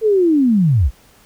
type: linear sweep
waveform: sine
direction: down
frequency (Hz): 453.3 to 49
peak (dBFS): -10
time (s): 0.01-0.91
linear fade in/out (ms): 50
effects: pink hiss -50 dBFS RMS until 1.25 s